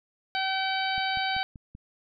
harmonic tone, 766 Hz, G5, 40 cents flat, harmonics 1 / 2 / 3 / 4 / 5 / 6, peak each -29 / -32 / -34 / -35 / -36 / -37 dBFS, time 0.35-1.43 s, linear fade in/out 0 ms
click train, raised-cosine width 5 ms, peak -31 dBFS, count 5, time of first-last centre 0.98-1.751 s, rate 5.19 Hz
effects none

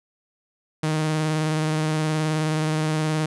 sawtooth tone with vibrato, 155.56 Hz, D#3, in tune, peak -17 dBFS, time 0.83-3.26 s, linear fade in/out 5 ms, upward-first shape square, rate 19 Hz, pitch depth 18 cents each way, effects resampled to 24000 Hz

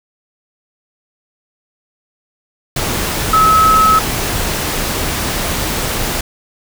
sine tone in noise, 1290 Hz, E6, 38 cents flat, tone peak -7 dBFS, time 3.33-3.99 s, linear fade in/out 5 ms, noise pink, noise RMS -18 dBFS, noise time 2.76-6.21 s, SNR +8 dB, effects none

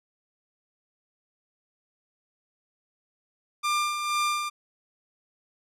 sawtooth tone with tremolo, 1194 Hz, D6, 28 cents sharp, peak -19 dBFS, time 3.63-4.5 s, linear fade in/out 20 ms, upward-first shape sine, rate 2.1 Hz, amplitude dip 50%, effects low-pass 10000 Hz 12 dB/octave

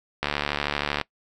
click train, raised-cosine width 0.3 ms, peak -8 dBFS, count 58, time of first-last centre 0.23-1.013 s, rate 72.8 Hz, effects noise-tail reverb RT60 0.1 s tail -22 dB re dry

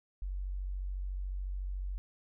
sine tone, 46.97 Hz, F#1, 27 cents sharp, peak -34 dBFS, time 0.22-1.98 s, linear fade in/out 0 ms, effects none

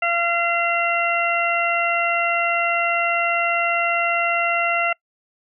harmonic tone, 685 Hz, F5, 34 cents flat, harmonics 1 / 2 / 3 / 4, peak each -23 / -23 / -23 / -23 dBFS, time 0.02-4.93 s, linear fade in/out 5 ms, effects noise-tail reverb RT60 0.1 s tail -25 dB re dry

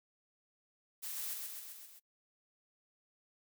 blue noise with echo, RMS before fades -42 dBFS, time 1.02-1.35 s, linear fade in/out 20 ms, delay 130 ms, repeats 5, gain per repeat -3 dB, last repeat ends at 2 s, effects noise-tail reverb RT60 0.1 s tail -23 dB re dry

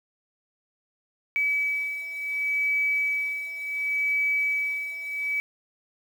sine beating tone pair, 2287 / 2287.69 Hz, D7 / D7, -47 / -46 cents, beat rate 0.69 Hz, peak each -25 / -30 dBFS, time 1.36-5.4 s, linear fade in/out 0 ms, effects 8-bit

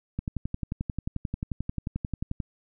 click train, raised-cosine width 5 ms, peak -17 dBFS, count 26, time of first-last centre 0.19-2.402 s, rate 11.3 Hz, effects none

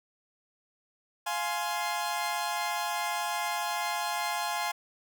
sawtooth chord, F minor, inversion none, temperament equal with one note detuned, 698.5 / 838.3 / 1046.5 Hz, F5 / Ab5 / C6, 0 / +16 / 0 cents, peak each -31 / -29 / -31 dBFS, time 1.26-4.72 s, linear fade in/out 10 ms, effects none

